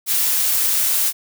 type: noise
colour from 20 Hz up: blue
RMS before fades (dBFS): -18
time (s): 0.06-1.13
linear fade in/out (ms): 50
effects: none